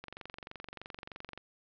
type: click train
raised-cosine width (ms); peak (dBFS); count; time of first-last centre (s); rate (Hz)
0.3; -27; 32; 0.04-1.376; 23.2
effects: low-pass 5000 Hz 12 dB/octave